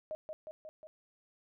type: tone with echo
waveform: sine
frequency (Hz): 622.3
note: D#5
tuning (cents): 0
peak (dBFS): -36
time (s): 0.11-0.15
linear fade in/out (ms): 0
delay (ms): 180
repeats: 4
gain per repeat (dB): -3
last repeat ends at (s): 0.87
effects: none